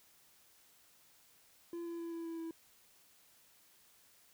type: tone with pitch steps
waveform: triangle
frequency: 340.9 / 338.3 / 335.8 / 333.3 / 330.8 / 328.3 Hz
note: F4 / E4 / E4 / E4 / E4 / E4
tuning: -42 / +45 / +32 / +19 / +6 / -7 cents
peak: -38 dBFS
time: 1.73-2.51 s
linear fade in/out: 2 ms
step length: 130 ms
effects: white hiss -66 dBFS RMS until 4.33 s